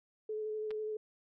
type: tone with vibrato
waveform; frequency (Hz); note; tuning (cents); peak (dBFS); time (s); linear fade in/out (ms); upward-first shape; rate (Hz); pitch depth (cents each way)
sine; 430; A4; -40; -35; 0.29-0.97; 5; square; 12; 12
type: clicks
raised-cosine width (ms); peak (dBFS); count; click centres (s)
0.3; -33 / -34; 2; 0.707 / 0.712
effects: none